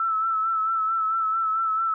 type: tone with vibrato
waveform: sine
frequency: 1318.5 Hz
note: E6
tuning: in tune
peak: -21 dBFS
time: 0-1.94 s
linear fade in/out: 2 ms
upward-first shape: sine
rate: 4.5 Hz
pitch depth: 35 cents each way
effects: none